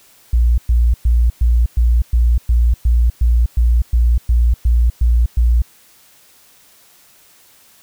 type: tone bursts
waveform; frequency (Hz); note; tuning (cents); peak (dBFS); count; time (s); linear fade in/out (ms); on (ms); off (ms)
sine; 58.9; A#1; +19; -9; 15; 0.33-5.62; 5; 250; 110
effects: white hiss -49 dBFS RMS until 7.82 s